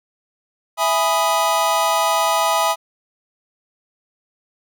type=chord; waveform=square; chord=E major seventh; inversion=none; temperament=equal; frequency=659.3 / 830.6 / 987.8 / 1244.5 Hz; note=E5 / G#5 / B5 / D#6; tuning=0 / 0 / 0 / 0 cents; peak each=-22 dBFS; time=0.77-2.76 s; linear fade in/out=50 ms; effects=none